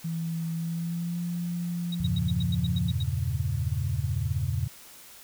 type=tone with pitch glide; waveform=sine; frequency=164.81 to 173.1 Hz; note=E3 to F3; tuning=0 to -15 cents; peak=-28 dBFS; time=0.04-2.92 s; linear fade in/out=10 ms; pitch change=+85 cents; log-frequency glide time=0.56-1.2 s
type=tone bursts; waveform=sine; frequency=3806 Hz; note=A#7; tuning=35 cents sharp; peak=-34 dBFS; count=10; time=1.92-3.029 s; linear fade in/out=5 ms; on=29 ms; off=91 ms
type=chord; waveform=sine; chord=E diminished seventh; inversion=none; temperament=equal; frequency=82.41 / 98 / 116.54 / 138.59 Hz; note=E2 / G2 / Bb2 / Db3; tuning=0 / 0 / 0 / 0 cents; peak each=-31 dBFS; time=2-4.68 s; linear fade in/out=5 ms
effects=white hiss -49 dBFS RMS until 5.23 s